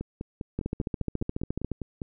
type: two click trains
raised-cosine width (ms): 3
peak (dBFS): -20 / -16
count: 11 / 17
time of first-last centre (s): 0.01-2.018 / 0.59-1.717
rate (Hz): 4.98 / 14.2
effects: none